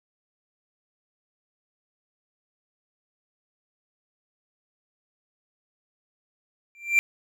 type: tone with exponential growth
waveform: triangle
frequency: 2361 Hz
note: D7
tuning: 9 cents sharp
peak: -11 dBFS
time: 6.75-6.99 s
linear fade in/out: 0 ms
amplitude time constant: 51 ms
effects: none